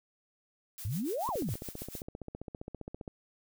blue noise with tremolo, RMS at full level -43 dBFS, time 0.78-2.02 s, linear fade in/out 0 ms, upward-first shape sine, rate 7 Hz, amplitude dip 75%
sine exponential two-way sweep, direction up then down, 90 to 1113 to 90 Hz, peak -31 dBFS, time 0.85-1.54 s, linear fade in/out 0 ms, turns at 1.29 s
click train, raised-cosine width 2 ms, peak -27 dBFS, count 28, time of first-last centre 1.29-3.078 s, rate 15.1 Hz
effects none

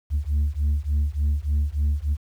sine beating tone pair, 71.5 / 74.9 Hz, D2 / D2, -46 / +35 cents, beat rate 3.4 Hz, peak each -21 dBFS, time 0.1-2.17 s, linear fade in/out 50 ms, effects tanh soft clip ceiling -17 dBFS + 9-bit

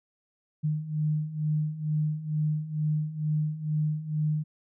sine beating tone pair, 151.4 / 153.6 Hz, D#3 / D#3, -47 / -22 cents, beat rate 2.2 Hz, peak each -31 / -27 dBFS, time 0.63-4.44 s, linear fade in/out 20 ms, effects none

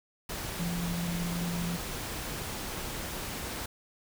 sine tone in noise, 172.4 Hz, F3, 22 cents flat, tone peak -31 dBFS, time 0.59-1.77 s, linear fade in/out 5 ms, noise pink, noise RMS -37 dBFS, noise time 0.29-3.66 s, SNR +3 dB, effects none

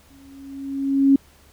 sine tone with exponential growth, 274.2 Hz, C#4, 19 cents flat, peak -9 dBFS, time 0.1-1.16 s, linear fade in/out 5 ms, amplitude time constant 230 ms, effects added 72 Hz sine -54 dBFS peak until 1.52 s + pink hiss -54 dBFS RMS until 1.52 s

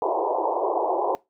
white band-pass noise, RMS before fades -24 dBFS, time 0.02-1.15 s, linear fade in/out 0 ms, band 330 to 1000 Hz, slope 96 dB/octave, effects noise-tail reverb RT60 0.2 s tail -21 dB re dry

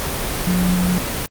sine tone in noise, 180 Hz, F#3, 47 cents flat, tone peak -15 dBFS, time 0.47-0.98 s, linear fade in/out 0 ms, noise pink, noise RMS -23 dBFS, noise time 0-1.26 s, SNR +5 dB, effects Opus 24 kbps

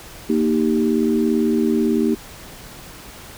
sine chord, Eb major, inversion second, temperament equal, 233.1 / 311.1 / 392 Hz, Bb3 / Eb4 / G4, 0 / 0 / 0 cents, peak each -18 / -20 / -21 dBFS, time 0.29-2.15 s, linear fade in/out 10 ms, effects pink hiss -39 dBFS RMS until 3.37 s

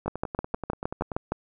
two click trains, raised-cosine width 1 ms, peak -18 / -12 dBFS, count 12 / 9, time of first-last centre 0.06-1.118 / 0.08-1.32 s, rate 10.4 / 6.45 Hz, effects none

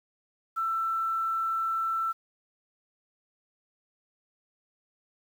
sine tone with quantisation, 1334 Hz, E6, 20 cents sharp, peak -26 dBFS, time 0.56-2.13 s, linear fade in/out 20 ms, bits 9, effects none

